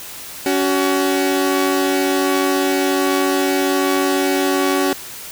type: tone pair together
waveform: sawtooth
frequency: 281.9 / 376.3 Hz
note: C#4 / F#4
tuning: +29 / +29 cents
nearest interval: perfect fourth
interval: 500 cents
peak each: -14 dBFS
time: 0.46-4.93 s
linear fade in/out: 2 ms
effects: white hiss -33 dBFS RMS until 5.31 s